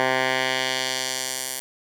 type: tone with band-pass filter sweep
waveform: 10% pulse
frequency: 130 Hz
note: C3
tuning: 11 cents flat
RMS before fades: -25 dBFS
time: 0-1.6 s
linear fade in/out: 0 ms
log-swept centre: 1400 to 11000 Hz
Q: 0.94
effects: 7-bit